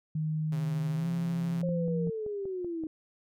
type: tone with pitch glide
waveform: sine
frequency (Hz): 155.7 to 169.79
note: D#3 to F3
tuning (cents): +2 to -49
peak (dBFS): -28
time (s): 0.15-2.1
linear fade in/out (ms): 5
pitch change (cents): +149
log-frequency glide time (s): 0.94-1.08
type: tone with vibrato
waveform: sawtooth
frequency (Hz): 133.8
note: C3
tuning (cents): +39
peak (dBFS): -36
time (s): 0.52-1.62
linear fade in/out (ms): 5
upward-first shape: square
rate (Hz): 13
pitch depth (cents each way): 38
type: linear sweep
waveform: sine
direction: down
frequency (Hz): 540 to 311.1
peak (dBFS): -32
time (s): 1.63-2.87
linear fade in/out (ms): 2
type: click train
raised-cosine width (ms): 2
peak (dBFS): -32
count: 7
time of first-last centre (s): 1.69-2.837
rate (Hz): 5.23
effects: none